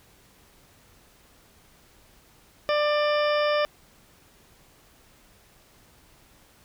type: harmonic tone with a mistuned harmonic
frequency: 594 Hz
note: D5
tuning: 20 cents sharp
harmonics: 1 / 2 / 3 / 4 / 5 / 6 / 8 / 9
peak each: -22 / -28 / -32 / -34 / -36 / -38 / -40 / -41 dBFS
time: 2.69-3.65 s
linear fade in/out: 0 ms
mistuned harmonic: 8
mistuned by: +31 cents
effects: pink hiss -57 dBFS RMS until 6.64 s